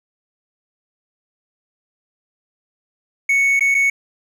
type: tone with dropouts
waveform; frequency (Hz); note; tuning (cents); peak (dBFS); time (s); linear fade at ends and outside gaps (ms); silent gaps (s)
triangle; 2217; C#7; 0; -11; 3.29-3.9; 5; 3.595-3.607 / 3.745-3.748
effects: none